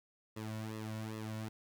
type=tone with flanger; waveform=sawtooth; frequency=109.3 Hz; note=A2; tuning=11 cents flat; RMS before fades=-42 dBFS; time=0.36-1.49 s; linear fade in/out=10 ms; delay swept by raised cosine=1.3 to 2.5 ms; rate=2.5 Hz; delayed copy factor=-0.85; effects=11-bit